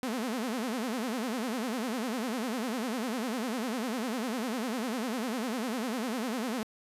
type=tone with vibrato; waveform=sawtooth; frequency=237.3 Hz; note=A#3; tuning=31 cents sharp; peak=-27 dBFS; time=0.03-6.63 s; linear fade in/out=0 ms; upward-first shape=sine; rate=10 Hz; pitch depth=200 cents each way; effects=resampled to 32000 Hz